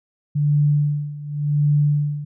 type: tone with tremolo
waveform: sine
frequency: 146.83 Hz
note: D3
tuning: in tune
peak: -13 dBFS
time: 0.35-2.25 s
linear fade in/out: 10 ms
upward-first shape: sine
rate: 0.89 Hz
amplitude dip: 85%
effects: none